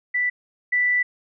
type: tone pair in turn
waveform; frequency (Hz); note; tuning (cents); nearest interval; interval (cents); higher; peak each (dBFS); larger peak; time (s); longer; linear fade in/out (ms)
sine; 1975.5 / 1975.5; B6 / B6; 0 / 0; unison; 0; neither; -19 / -17; second; 0.14-0.3 / 0.72-1.03; second; 10
effects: none